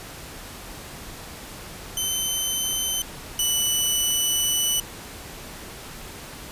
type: tone pair in turn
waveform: 15% pulse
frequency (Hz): 3066 / 2975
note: G7 / F#7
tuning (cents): -39 / +9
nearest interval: minor second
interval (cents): 52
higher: first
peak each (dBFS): -16 / -13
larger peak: second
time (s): 1.97-3.02 / 3.39-4.8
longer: second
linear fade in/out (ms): 2
effects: pink hiss -39 dBFS RMS until 6.51 s + resampled to 32000 Hz